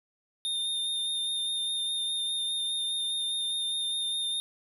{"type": "tone with vibrato", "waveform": "square", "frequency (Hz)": 3642, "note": "A#7", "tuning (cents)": -41, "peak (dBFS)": -29, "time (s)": [0.45, 4.4], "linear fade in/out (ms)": 0, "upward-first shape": "sine", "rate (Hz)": 4.9, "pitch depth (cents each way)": 16, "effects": []}